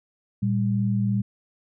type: tone pair together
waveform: sine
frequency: 115.5 / 198.36 Hz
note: A#2 / G3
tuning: -16 / +21 cents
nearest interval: major sixth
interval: 937 cents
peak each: -23 / -23 dBFS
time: 0.42-1.22 s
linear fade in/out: 10 ms
effects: none